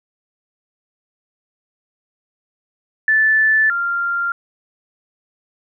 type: tone pair in turn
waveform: sine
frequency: 1752 / 1390.6 Hz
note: A6 / F6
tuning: -8 / -8 cents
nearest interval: major third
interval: 400 cents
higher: first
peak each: -11 / -17 dBFS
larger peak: first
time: 3.08-3.7 / 3.7-4.32 s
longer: neither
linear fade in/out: 2 ms
effects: none

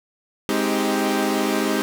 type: chord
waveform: sawtooth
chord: Ab major seventh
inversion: none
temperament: equal with one note detuned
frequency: 207.7 / 261.6 / 314.6 / 392 Hz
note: Ab3 / C4 / Eb4 / G4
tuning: 0 / 0 / +19 / 0 cents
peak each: -21 dBFS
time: 0.49-1.82 s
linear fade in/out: 0 ms
effects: none

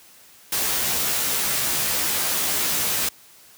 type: noise with comb filter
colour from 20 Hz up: white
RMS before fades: -23 dBFS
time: 0.52-3.09 s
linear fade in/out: 5 ms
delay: 14 ms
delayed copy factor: +0.95
effects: white hiss -50 dBFS RMS until 3.57 s + high-pass 60 Hz 12 dB/octave

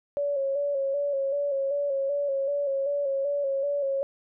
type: tone with vibrato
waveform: sine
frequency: 559 Hz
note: C#5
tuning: 14 cents sharp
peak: -24 dBFS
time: 0.17-4.03 s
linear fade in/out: 0 ms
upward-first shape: square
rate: 2.6 Hz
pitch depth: 41 cents each way
effects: none

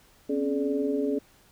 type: tone cluster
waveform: sine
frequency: 256.5 / 277.8 / 425.4 / 587 Hz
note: C4 / C#4 / G#4 / D5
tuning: -34 / +4 / +42 / -1 cents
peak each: -35 / -27 / -28 / -35 dBFS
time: 0.29-1.19 s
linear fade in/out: 10 ms
effects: pink hiss -59 dBFS RMS until 1.51 s

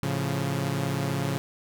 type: chord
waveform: sawtooth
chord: A augmented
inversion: none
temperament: equal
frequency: 110 / 138.59 / 174.61 Hz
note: A2 / C#3 / E#3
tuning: 0 / 0 / 0 cents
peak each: -29 / -24 / -28 dBFS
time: 0.03-1.38 s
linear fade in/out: 0 ms
effects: none

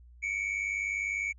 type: tone pair together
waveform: triangle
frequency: 2215 / 2315 Hz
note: C#7 / D7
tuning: -2 / -25 cents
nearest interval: minor second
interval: 77 cents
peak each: -31 / -31 dBFS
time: 0.22-1.33 s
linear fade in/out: 20 ms
effects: added 60 Hz sine -51 dBFS peak until 1.38 s + resampled to 22050 Hz

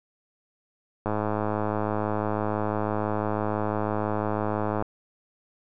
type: click train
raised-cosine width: 1 ms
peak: -13 dBFS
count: 400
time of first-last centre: 1.06-4.824 s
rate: 106 Hz
effects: none

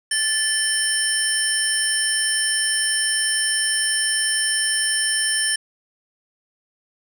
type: tone cluster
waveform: sine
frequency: 1749 / 3067 / 5360 / 9250 Hz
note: A6 / G7 / E8 / D9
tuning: -11 / -38 / +28 / -27 cents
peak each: -22 / -26 / -23 / -21 dBFS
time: 0.11-5.56 s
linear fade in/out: 5 ms
effects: tanh soft clip ceiling -13 dBFS

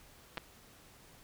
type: clicks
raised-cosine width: 0.3 ms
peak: -22 dBFS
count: 2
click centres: 0.373 / 0.379 s
effects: pink hiss -59 dBFS RMS until 1.23 s

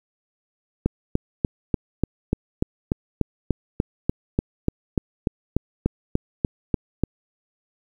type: click train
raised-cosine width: 3 ms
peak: -6 dBFS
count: 22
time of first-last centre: 0.86-7.036 s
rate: 3.4 Hz
effects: 8-bit

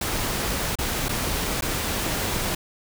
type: noise with dropouts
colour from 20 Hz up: pink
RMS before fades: -26 dBFS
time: 0.01-2.55 s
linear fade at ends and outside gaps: 5 ms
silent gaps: 0.755-0.786 / 1.085-1.091 / 1.61-1.622 s
effects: none

